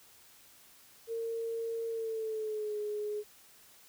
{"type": "tone with pitch glide", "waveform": "sine", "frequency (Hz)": [457.2, 419.3], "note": ["A#4", "G#4"], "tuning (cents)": [-34, 17], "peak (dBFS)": -33, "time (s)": [1.07, 3.24], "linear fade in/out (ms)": 50, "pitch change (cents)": -149, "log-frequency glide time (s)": [1.88, 2.77], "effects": ["white hiss -59 dBFS RMS until 3.88 s"]}